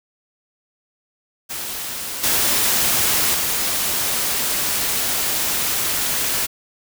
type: noise with level steps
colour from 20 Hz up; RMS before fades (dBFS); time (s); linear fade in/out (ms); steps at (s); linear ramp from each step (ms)
white; -28 / -18 / -21; 1.49-6.47; 20; 2.23 / 3.34; 10
effects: none